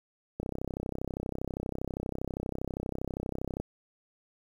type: click train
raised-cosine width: 2 ms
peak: -20 dBFS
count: 105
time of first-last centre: 0.4-3.6 s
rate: 32.5 Hz
effects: 9-bit